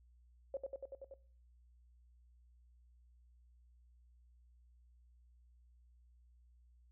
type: tone with echo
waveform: sine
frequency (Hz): 544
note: C#5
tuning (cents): -33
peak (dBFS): -36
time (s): 0.54-0.57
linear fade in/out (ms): 2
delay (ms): 95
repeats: 6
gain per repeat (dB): -2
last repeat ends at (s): 1.14
effects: noise-tail reverb RT60 0.5 s tail -20 dB re dry + added 60 Hz sine -63 dBFS peak until 6.91 s